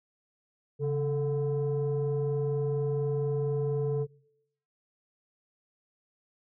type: tone pair together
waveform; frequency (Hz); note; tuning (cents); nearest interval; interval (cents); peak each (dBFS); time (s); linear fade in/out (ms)
sine; 138.59 / 440; C#3 / A4; 0 / 0; octave + minor sixth; 2000; -27; 0.79-4.07; 50
effects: noise-tail reverb RT60 0.8 s tail -24 dB re dry + tanh soft clip ceiling -23 dBFS